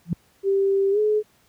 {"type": "tone with exponential growth", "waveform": "sine", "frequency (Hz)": 170, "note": "F3", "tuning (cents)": -46, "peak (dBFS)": -15, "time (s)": [0.05, 0.13], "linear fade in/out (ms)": 2, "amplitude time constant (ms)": 17}
{"type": "tone with pitch glide", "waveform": "sine", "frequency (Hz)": [392, 425], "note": ["G4", "G#4"], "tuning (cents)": [0, 40], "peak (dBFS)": -17, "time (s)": [0.43, 1.23], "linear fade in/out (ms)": 50, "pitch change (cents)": 140, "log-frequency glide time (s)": [0.91, 0.99]}
{"effects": ["pink hiss -60 dBFS RMS until 1.48 s", "high-pass 60 Hz 12 dB/octave"]}